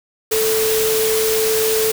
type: tone in noise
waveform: sine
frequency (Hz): 440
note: A4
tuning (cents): 0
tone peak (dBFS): -16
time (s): 0.31-1.92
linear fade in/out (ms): 10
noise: white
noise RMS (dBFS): -21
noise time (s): 0.31-1.92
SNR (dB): +2
effects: none